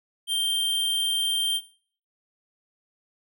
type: tone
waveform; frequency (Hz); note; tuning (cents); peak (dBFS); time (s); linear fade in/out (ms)
square; 3162; G7; +14; -23; 0.27-1.61; 50
effects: noise-tail reverb RT60 0.5 s tail -19 dB re dry